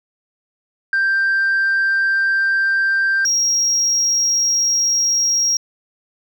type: tone pair in turn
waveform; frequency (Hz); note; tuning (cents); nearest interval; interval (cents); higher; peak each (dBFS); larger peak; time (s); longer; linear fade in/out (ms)
sine; 1576 / 5616; G6 / F8; +9 / +9; octave + minor seventh; 2200; second; -12; neither; 0.93-3.25 / 3.25-5.57; neither; 2
effects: tanh soft clip ceiling -12 dBFS